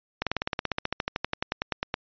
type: slowing click train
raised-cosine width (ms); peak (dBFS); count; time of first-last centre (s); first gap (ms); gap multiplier
0.3; -10; 24; 0.22-1.941; 47; 1.04
effects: resampled to 11025 Hz